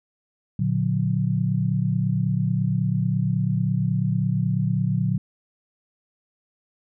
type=chord; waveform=sine; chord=Bb augmented; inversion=none; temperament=just; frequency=116.54 / 145.68 / 182.1 Hz; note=Bb2 / D3 / F#3; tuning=0 / -14 / -27 cents; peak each=-24 dBFS; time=0.59-5.18 s; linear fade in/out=5 ms; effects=none